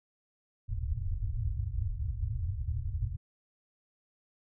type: low-pass noise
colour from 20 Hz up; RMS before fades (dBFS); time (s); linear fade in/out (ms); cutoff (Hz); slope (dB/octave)
white; -33; 0.68-3.17; 20; 120; 96
effects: none

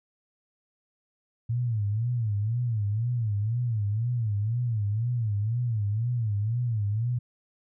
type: tone with vibrato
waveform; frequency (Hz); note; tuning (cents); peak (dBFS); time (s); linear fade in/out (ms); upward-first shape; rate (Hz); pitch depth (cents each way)
sine; 111.8; A2; +28; -24; 1.49-7.19; 10; sine; 2; 170
effects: none

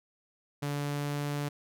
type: tone with pitch glide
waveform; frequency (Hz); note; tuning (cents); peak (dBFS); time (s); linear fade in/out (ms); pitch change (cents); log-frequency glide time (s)
sawtooth; 144.2 to 145.04; D3 to D3; -31 to -21; -27; 0.62-1.49; 10; +10; 0.73-1.21
effects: none

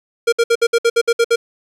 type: tone bursts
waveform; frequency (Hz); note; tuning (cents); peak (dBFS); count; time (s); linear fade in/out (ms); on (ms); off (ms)
square; 466.2; A#4; 0; -11; 10; 0.27-1.36; 10; 55; 60
effects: low-pass 9000 Hz 12 dB/octave + 8-bit

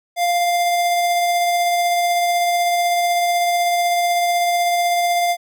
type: tone with tremolo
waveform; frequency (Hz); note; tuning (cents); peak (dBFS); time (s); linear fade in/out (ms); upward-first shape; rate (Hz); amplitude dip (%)
square; 698.5; F5; 0; -15; 0.16-5.37; 50; triangle; 16; 25
effects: none

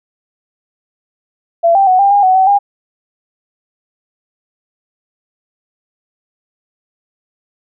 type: tone with pitch steps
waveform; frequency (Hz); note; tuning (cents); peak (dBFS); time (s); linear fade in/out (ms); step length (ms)
sine; 676 / 785 / 741 / 796 / 811 / 747 / 759 / 807; E5 / G5 / F#5 / G5 / G#5 / F#5 / F#5 / G#5; +43 / +2 / +2 / +26 / -41 / +16 / +44 / -50; -6; 1.63-2.59; 20; 120
effects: none

